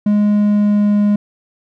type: tone with pitch glide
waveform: triangle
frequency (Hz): 207.7 to 206.4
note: G#3 to G#3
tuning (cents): 0 to -10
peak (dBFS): -8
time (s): 0.06-1.16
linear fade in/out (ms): 5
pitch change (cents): -10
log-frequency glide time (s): 0.28-1.02
effects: none